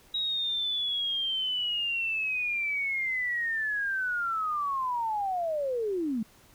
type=linear sweep; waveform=sine; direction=down; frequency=3825 to 207 Hz; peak=-27 dBFS; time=0.14-6.23 s; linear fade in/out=5 ms; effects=pink hiss -58 dBFS RMS until 6.54 s